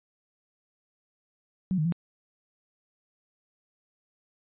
sine tone with pitch steps, 186.5 / 154 / 170.1 Hz, F#3 / D#3 / F3, +14 / -17 / -45 cents, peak -23 dBFS, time 1.71-1.923 s, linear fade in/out 0 ms, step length 71 ms, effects resampled to 8000 Hz

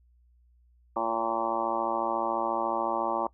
harmonic tone with a mistuned harmonic, 114.1 Hz, A#2, 37 cents flat, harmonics 2 / 3 / 4 / 5 / 6 / 7 / 8 / 9 / 10, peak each -41 / -35 / -44 / -33 / -37 / -33 / -32 / -36 / -34 dBFS, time 0.96-3.27 s, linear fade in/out 5 ms, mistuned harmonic 4, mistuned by +36 cents, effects noise-tail reverb RT60 0.1 s tail -20 dB re dry + added 60 Hz sine -59 dBFS peak until 3.33 s

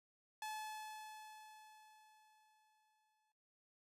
sawtooth tone with exponential decay, 862 Hz, A5, 36 cents flat, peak -39 dBFS, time 0.42-3.32 s, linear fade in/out 2 ms, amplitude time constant 630 ms, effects noise-tail reverb RT60 0.4 s tail -17 dB re dry + resampled to 32000 Hz

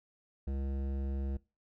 triangle tone with hard clipping, 68 Hz, C#2, 33 cents flat, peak -35 dBFS, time 0.47-1.37 s, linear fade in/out 5 ms, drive 18 dB, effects noise-tail reverb RT60 0.3 s tail -22 dB re dry

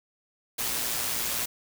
white noise with amplitude modulation, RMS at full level -28 dBFS, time 0.58-1.46 s, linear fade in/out 10 ms, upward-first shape sine, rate 117 Hz, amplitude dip 35%, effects none

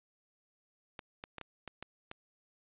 clicks, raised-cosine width 0.3 ms, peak -26 dBFS, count 7, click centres 0.992 / 1.239 / 1.383 / 1.413 / 1.677 / 1.826 / 2.114 s, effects resampled to 8000 Hz + 11-bit

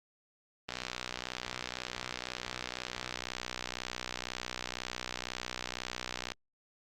click train, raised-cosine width 0.2 ms, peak -18 dBFS, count 350, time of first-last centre 0.69-6.319 s, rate 62 Hz, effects Opus 24 kbps

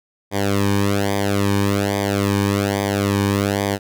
sawtooth tone with flanger, 100.2 Hz, G2, 38 cents sharp, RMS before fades -19 dBFS, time 0.31-3.79 s, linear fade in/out 50 ms, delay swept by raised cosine 0.72 to 1.51 ms, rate 1.2 Hz, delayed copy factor -0.9, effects none

